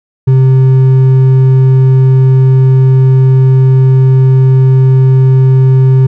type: tone with hard clipping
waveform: triangle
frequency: 131.3 Hz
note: C3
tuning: 6 cents sharp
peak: -4 dBFS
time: 0.27-6.07 s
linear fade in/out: 10 ms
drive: 8 dB
effects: none